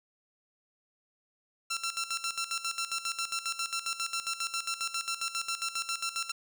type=tone with tremolo; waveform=10% pulse; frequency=1350 Hz; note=E6; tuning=41 cents sharp; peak=-22 dBFS; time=1.7-6.32 s; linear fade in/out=10 ms; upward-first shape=square; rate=7.4 Hz; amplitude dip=75%; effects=none